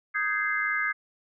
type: chord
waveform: sine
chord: Ab major seventh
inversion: second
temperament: just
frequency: 1245.9 / 1557.4 / 1661.2 / 2077 Hz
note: Eb6 / G6 / Ab6 / C7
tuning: +2 / -12 / 0 / -13 cents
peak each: -32 / -32 / -29 / -29 dBFS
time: 0.14-0.93 s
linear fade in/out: 20 ms
effects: none